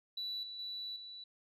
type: tone with level steps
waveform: sine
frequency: 3951 Hz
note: B7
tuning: in tune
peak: -36 / -43 / -39 / -46 dBFS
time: 0.17-1.24 s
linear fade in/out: 5 ms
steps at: 0.43 / 0.59 / 0.96 s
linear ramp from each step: 2 ms
effects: tanh soft clip ceiling -34 dBFS